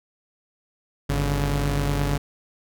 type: tone pair together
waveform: sawtooth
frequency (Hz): 50.28 / 142.2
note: G1 / C#3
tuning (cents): +45 / +45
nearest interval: octave + tritone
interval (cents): 1800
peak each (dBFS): -20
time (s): 1.09-2.18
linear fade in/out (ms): 10
effects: none

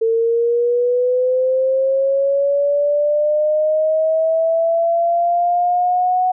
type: linear sweep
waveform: sine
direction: up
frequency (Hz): 449.4 to 740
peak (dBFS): -13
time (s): 0.01-6.32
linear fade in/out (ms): 10
effects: none

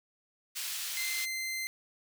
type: high-pass noise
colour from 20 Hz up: pink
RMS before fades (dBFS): -37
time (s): 0.55-1.26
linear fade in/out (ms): 20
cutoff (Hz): 2800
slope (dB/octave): 12
type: tone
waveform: sawtooth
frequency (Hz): 2077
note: C7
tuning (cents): -13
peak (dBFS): -30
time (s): 0.97-1.67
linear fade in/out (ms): 0
effects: none

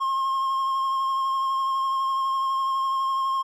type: tone with vibrato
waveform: triangle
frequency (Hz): 1071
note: C6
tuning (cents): +40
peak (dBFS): -20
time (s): 0-3.43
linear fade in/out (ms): 20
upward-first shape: triangle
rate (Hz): 12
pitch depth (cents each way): 21
effects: none

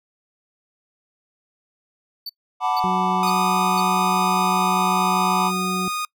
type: tone bursts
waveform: square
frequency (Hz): 4536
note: C#8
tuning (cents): +39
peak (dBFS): -29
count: 4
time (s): 2.26-3.806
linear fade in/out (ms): 5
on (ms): 34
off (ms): 470
type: chord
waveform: triangle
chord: B minor seventh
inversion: second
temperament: equal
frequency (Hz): 740 / 880 / 987.8 / 1174.7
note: F#5 / A5 / B5 / D6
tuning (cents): 0 / 0 / 0 / 0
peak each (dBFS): -21 / -23 / -23 / -23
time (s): 2.6-5.52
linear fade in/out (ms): 50
type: harmonic tone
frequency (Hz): 185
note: F#3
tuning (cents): 0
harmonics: 1 / 2 / 4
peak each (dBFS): -24 / -30 / -36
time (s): 2.84-5.88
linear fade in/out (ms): 0
type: tone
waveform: sawtooth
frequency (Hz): 1235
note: D#6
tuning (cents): -13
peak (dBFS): -20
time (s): 3.23-6.05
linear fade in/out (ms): 2
effects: noise-tail reverb RT60 0.1 s tail -25 dB re dry

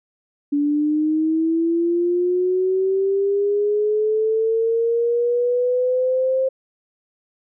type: linear sweep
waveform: sine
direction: up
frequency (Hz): 286.5 to 529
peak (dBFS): -16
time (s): 0.52-6.49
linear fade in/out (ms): 10
effects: none

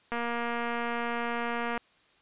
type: click train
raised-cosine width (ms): 0.5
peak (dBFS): -18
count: 392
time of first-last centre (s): 0.12-1.777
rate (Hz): 236
effects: white hiss -63 dBFS RMS until 2.21 s + resampled to 8000 Hz

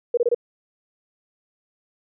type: tone bursts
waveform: sine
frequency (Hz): 478.2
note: A#4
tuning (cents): +44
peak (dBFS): -15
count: 4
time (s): 0.14-0.347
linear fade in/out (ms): 5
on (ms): 33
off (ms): 25
effects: none

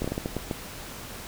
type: slowing click train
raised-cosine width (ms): 2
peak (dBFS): -15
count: 8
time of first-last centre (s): 0.02-0.512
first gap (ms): 24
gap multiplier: 1.35
effects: pink hiss -40 dBFS RMS until 1.27 s

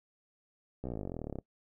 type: slowing click train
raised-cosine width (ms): 2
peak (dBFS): -25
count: 26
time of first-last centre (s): 0.84-1.387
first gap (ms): 15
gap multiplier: 1.03
effects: noise-tail reverb RT60 0.1 s tail -21 dB re dry

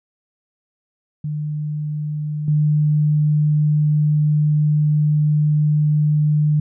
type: tone with level steps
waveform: sine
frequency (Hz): 150.5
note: D3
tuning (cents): +43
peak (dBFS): -21 / -13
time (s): 1.24-6.6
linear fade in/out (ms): 5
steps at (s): 2.48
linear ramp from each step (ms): 2
effects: none

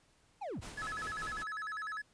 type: linear sweep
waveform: triangle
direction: down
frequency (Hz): 880 to 34.31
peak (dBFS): -36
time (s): 0.41-0.61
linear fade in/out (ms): 10
type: noise with tremolo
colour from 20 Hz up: pink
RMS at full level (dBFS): -45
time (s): 0.61-1.44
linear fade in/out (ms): 20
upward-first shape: triangle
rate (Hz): 5.1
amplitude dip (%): 55
type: tone with vibrato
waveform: triangle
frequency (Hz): 1480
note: F#6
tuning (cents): 0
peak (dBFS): -36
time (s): 0.77-2.02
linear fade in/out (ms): 10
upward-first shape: square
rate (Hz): 10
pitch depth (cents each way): 240
effects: pink hiss -69 dBFS RMS until 2.13 s + resampled to 22050 Hz

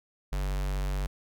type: tone with notch filter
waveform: square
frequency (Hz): 48.05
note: G1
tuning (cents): -34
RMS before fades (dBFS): -30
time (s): 0.32-1.07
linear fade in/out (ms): 10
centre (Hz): 290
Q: 1.7
effects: none

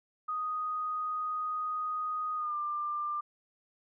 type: tone with pitch glide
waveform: sine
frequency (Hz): 1244.5 to 1191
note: D#6 to D6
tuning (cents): 0 to +24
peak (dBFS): -31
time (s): 0.28-3.21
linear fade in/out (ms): 10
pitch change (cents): -76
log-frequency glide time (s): 2.36-2.56
effects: none

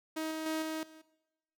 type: tone with level steps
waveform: sawtooth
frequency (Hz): 316.2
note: D#4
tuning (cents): +28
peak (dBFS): -30 / -32 / -28 / -31 / -49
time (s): 0.16-1.02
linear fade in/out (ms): 10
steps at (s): 0.31 / 0.46 / 0.62 / 0.83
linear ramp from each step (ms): 2
effects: noise-tail reverb RT60 0.9 s tail -19 dB re dry

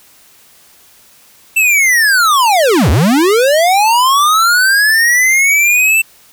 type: linear two-way sweep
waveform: square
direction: down then up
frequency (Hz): 2682 to 64.6 to 2682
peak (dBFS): -8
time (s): 1.56-6.02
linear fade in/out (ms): 10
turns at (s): 2.9
effects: white hiss -45 dBFS RMS until 6.32 s

